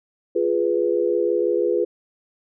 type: chord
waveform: sine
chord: F diminished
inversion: none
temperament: equal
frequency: 349.2 / 415.3 / 493.9 Hz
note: F4 / Ab4 / Cb5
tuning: 0 / 0 / 0 cents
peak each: -22 dBFS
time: 0.35-1.85 s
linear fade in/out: 10 ms
effects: none

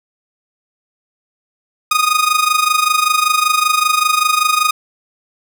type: tone with amplitude modulation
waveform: sawtooth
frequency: 1240 Hz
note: D#6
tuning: 6 cents flat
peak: -5 dBFS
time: 1.91-4.71 s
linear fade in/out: 5 ms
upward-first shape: sine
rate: 25.2 Hz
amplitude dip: 75%
effects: none

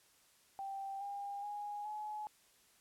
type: tone with pitch steps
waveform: sine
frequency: 784 / 804.6 / 825.8 / 847.6 Hz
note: G5 / G5 / G#5 / G#5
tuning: 0 / +45 / -10 / +35 cents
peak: -40 dBFS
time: 0.59-2.27 s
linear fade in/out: 0 ms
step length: 420 ms
effects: white hiss -68 dBFS RMS until 2.8 s + low-pass 12000 Hz 12 dB/octave

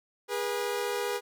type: tone pair together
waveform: sawtooth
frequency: 409.6 / 484.6 Hz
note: G#4 / B4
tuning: -24 / -33 cents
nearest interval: minor third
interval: 291 cents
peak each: -28 dBFS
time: 0.28-1.21 s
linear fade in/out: 50 ms
effects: none

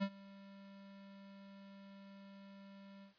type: tone with ADSR envelope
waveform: square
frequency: 196.9 Hz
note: G3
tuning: 8 cents sharp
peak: -33 dBFS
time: 0-3.14 s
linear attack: 25 ms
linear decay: 66 ms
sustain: -22 dB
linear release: 110 ms
effects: white hiss -70 dBFS RMS until 3.18 s + resampled to 11025 Hz

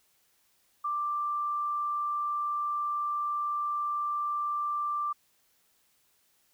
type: tone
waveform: sine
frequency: 1179 Hz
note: D6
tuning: 6 cents sharp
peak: -28 dBFS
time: 0.84-5.13 s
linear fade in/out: 10 ms
effects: white hiss -69 dBFS RMS until 6.53 s

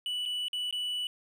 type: tone with dropouts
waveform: triangle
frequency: 2960 Hz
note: F#7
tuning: in tune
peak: -29 dBFS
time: 0.06-1.07 s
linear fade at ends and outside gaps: 1 ms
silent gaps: 0.254-0.259 / 0.483-0.531 / 0.71-0.726 s
effects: none

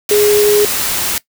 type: tone in noise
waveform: sine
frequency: 416 Hz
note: G#4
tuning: 3 cents sharp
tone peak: -8 dBFS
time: 0.11-0.65 s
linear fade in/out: 2 ms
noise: white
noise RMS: -17 dBFS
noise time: 0.09-1.18 s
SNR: +6 dB
effects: noise-tail reverb RT60 0.1 s tail -19 dB re dry

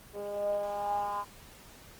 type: tone with band-pass filter sweep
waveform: 10% pulse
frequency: 203.9 Hz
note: G#3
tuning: 32 cents flat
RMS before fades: -33 dBFS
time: 0.13-1.25 s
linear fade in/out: 50 ms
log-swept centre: 480 to 1000 Hz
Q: 8.6
effects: pink hiss -53 dBFS RMS until 1.99 s + Opus 24 kbps

